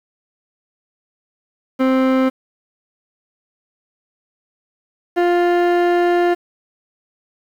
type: tone pair in turn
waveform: 30% pulse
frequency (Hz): 261.6 / 350.2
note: C4 / F4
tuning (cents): 0 / +5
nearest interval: perfect fourth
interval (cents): 505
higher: second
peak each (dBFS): -10 / -10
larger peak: neither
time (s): 1.79-2.3 / 5.16-6.35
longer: second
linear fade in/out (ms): 20
effects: low-pass 2000 Hz 12 dB/octave + 7-bit